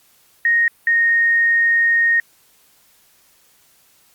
sine tone pair in turn, 1864.7 / 1856.1 Hz, A#6 / A#6, 0 / -8 cents, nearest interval unison, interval 8 cents, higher first, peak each -12 dBFS, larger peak neither, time 0.45-0.68 / 0.87-2.2 s, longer second, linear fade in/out 2 ms, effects white hiss -55 dBFS RMS until 4.14 s + Opus 48 kbps

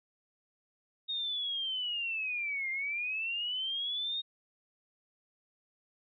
sine linear two-way sweep, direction down then up, 3729 to 2093 to 3729 Hz, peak -32 dBFS, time 1.08-4.22 s, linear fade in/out 20 ms, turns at 2.7 s, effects none

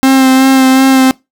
45% pulse tone with vibrato, 264 Hz, C4, 16 cents sharp, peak -4 dBFS, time 0.03-1.11 s, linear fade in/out 0 ms, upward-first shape sine, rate 2.7 Hz, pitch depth 19 cents each way, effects noise-tail reverb RT60 0.2 s tail -22 dB re dry

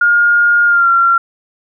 sine tone with pitch glide, 1420 to 1372.4 Hz, F6 to F6, +28 to -31 cents, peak -7 dBFS, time 0.01-1.18 s, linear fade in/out 5 ms, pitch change -59 cents, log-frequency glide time 0.66-0.89 s, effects none

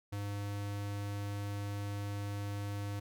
square tone, 101.6 Hz, G#2, 38 cents flat, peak -37 dBFS, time 0.12-3 s, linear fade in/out 10 ms, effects none

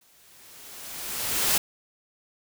white noise with exponential growth, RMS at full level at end -21 dBFS, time 0.01-1.58 s, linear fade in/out 5 ms, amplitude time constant 340 ms, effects none

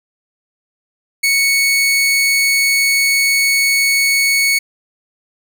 sawtooth tone, 2217 Hz, C#7, in tune, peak -8 dBFS, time 1.23-4.59 s, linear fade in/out 10 ms, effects none

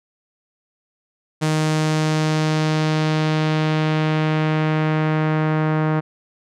sawtooth tone with low-pass filter sweep, 155.56 Hz, D#3, in tune, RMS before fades -19 dBFS, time 1.41-6.01 s, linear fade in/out 20 ms, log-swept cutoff 8400 to 1500 Hz, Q 1.1, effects none

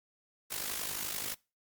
white noise with amplitude modulation, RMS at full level -34 dBFS, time 0.5-1.35 s, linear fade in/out 20 ms, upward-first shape sine, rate 51.5 Hz, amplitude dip 70%, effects noise-tail reverb RT60 0.3 s tail -24 dB re dry + Opus 48 kbps

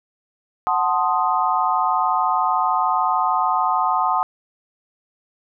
sine chord, F# diminished seventh, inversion none, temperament equal, 740 / 880 / 1046.5 / 1244.5 Hz, F#5 / A5 / C6 / Eb6, 0 / 0 / 0 / 0 cents, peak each -22 dBFS, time 0.67-4.23 s, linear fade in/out 0 ms, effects none

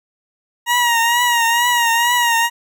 20% pulse tone with vibrato, 947 Hz, A#5, 27 cents sharp, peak -8 dBFS, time 0.66-2.5 s, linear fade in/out 50 ms, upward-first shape triangle, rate 2.2 Hz, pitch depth 61 cents each way, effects none

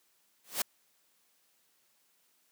white noise with exponential growth, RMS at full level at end -26 dBFS, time 0.44-0.62 s, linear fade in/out 5 ms, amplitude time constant 38 ms, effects white hiss -71 dBFS RMS until 2.51 s + high-pass 150 Hz 12 dB/octave

